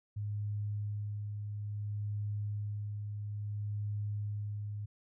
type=tone with tremolo; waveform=sine; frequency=103.83 Hz; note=G#2; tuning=in tune; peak=-33 dBFS; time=0.16-4.86 s; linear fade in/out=10 ms; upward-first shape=sine; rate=0.59 Hz; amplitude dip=35%; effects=none